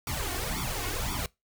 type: noise with flanger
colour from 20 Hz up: pink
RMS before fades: -32 dBFS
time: 0.07-1.26 s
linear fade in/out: 2 ms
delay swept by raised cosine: 0.86 to 2.76 ms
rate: 1.9 Hz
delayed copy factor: +1
effects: noise-tail reverb RT60 0.2 s tail -23 dB re dry